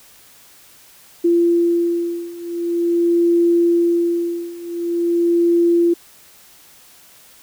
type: beating tone pair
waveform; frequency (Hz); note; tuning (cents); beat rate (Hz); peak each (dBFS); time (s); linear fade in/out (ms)
sine; 342 / 342.45; F4 / F4; -36 / -34; 0.45; -18 / -16; 1.24-5.94; 10
effects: white hiss -47 dBFS RMS until 7.42 s